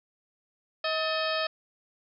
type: harmonic tone with a mistuned harmonic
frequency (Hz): 635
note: D#5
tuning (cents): +35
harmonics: 1 / 2 / 3 / 4 / 5 / 6 / 7 / 8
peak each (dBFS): -30 / -33 / -35 / -36 / -37 / -38 / -38 / -39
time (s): 0.84-1.47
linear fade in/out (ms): 5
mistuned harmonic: 3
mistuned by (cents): -120
effects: none